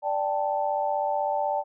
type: chord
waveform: sine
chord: D suspended fourth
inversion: none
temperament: equal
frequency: 587.3 / 784 / 880 Hz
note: D5 / G5 / A5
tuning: 0 / 0 / 0 cents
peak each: -28 dBFS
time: 0.02-1.64 s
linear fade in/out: 50 ms
effects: none